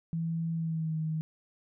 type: tone with pitch glide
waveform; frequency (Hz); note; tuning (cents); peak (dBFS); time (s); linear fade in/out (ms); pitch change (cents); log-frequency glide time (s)
sine; 164.81 to 157.73; E3 to D#3; 0 to +24; -29; 0.13-1.21; 0; -76; 0.54-0.97
effects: none